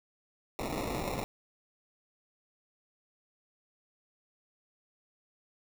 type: noise with sample-and-hold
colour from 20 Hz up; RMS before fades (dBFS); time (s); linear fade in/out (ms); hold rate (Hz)
blue; -35; 0.59-1.24; 0; 1575
effects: none